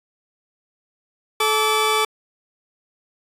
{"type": "tone pair together", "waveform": "20% pulse", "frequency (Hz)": [433.4, 1155.8], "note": ["A4", "D6"], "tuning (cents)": [-26, -28], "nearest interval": "octave + perfect fourth", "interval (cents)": 1698, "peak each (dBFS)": -15, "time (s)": [1.4, 2.05], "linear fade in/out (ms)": 5, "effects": ["resampled to 32000 Hz"]}